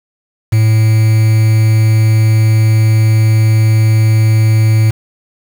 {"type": "tone with quantisation", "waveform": "triangle", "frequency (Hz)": 110, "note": "A2", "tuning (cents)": 0, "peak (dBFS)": -4, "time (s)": [0.52, 4.91], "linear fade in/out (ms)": 10, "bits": 4, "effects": []}